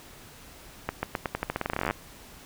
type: accelerating click train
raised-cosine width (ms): 0.5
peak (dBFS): -12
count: 22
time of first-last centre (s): 0.89-1.909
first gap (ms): 140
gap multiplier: 0.87
effects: pink hiss -49 dBFS RMS until 2.45 s